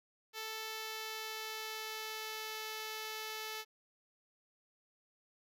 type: tone with pitch glide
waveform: 5% pulse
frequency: 440 to 436 Hz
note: A4 to A4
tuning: 0 to -16 cents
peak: -29 dBFS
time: 0.33-3.65 s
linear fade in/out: 50 ms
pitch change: -16 cents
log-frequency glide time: 0.59-2.61 s
effects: none